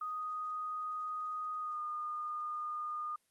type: tone with pitch glide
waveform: sine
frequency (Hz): 1244.5 to 1220.3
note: D#6 to D#6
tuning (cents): 0 to -34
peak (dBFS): -36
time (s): 0.01-3.16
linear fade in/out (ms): 5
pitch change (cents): -34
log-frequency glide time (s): 1.6-1.8
effects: white hiss -75 dBFS RMS until 3.3 s + Opus 32 kbps